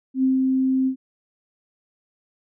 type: tone with ADSR envelope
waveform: sine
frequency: 262.2 Hz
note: C4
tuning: 4 cents sharp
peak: -15 dBFS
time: 0.14-0.96 s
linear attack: 92 ms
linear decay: 150 ms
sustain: -2 dB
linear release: 90 ms
effects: none

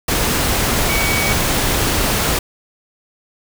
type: tone in noise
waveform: sine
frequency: 2256 Hz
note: C#7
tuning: 30 cents sharp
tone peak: -20 dBFS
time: 0.89-1.33 s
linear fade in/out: 5 ms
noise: pink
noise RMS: -17 dBFS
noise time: 0.08-2.39 s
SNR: -6 dB
effects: none

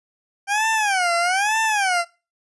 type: tone with vibrato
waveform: 20% pulse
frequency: 780 Hz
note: G5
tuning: 9 cents flat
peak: -13 dBFS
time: 0.47-2.05 s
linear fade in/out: 50 ms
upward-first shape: sine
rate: 1.1 Hz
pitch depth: 230 cents each way
effects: noise-tail reverb RT60 0.3 s tail -21 dB re dry + resampled to 24000 Hz

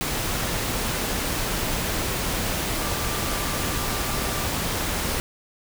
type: tone in noise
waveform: sine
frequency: 1180 Hz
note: D6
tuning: 8 cents sharp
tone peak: -36 dBFS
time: 2.8-4.44 s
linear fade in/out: 0 ms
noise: pink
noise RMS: -26 dBFS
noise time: 0.01-5.2 s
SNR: -13 dB
effects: none

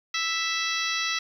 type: harmonic tone with a mistuned harmonic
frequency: 659.3 Hz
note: E5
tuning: in tune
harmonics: 2 / 3 / 4 / 5 / 6 / 7 / 8 / 9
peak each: -33 / -31 / -32 / -34 / -32 / -38 / -36 / -37 dBFS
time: 0.14-1.19 s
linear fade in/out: 5 ms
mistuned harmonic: 9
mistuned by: -17 cents
effects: 9-bit

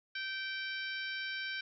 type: harmonic tone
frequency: 776 Hz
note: G5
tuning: 18 cents flat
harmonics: 2 / 3 / 4 / 5 / 6 / 7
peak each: -39 / -43 / -45 / -47 / -49 / -50 dBFS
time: 0.15-1.61 s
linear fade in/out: 5 ms
effects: none

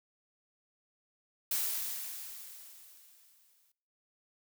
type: noise with exponential decay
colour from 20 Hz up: blue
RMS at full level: -31 dBFS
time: 1.51-3.72 s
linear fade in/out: 5 ms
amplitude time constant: 480 ms
effects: noise-tail reverb RT60 0.7 s tail -22 dB re dry

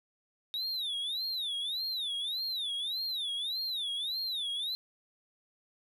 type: tone with vibrato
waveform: triangle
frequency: 3729 Hz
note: A#7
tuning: in tune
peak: -31 dBFS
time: 0.54-4.75 s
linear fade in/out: 0 ms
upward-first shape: sine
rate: 1.7 Hz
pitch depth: 220 cents each way
effects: none

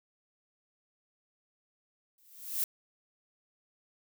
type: noise with exponential growth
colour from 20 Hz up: violet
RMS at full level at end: -28 dBFS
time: 2.18-2.64 s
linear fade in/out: 2 ms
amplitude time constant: 99 ms
effects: none

